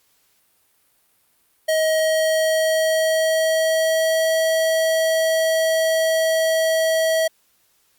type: tone with pitch glide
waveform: square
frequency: 633 to 644.8 Hz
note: D#5 to E5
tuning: +30 to -38 cents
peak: -17 dBFS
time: 1.68-7.28 s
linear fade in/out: 10 ms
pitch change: +32 cents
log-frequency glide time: 1.88-4.35 s
effects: white hiss -62 dBFS RMS until 7.98 s + Opus 48 kbps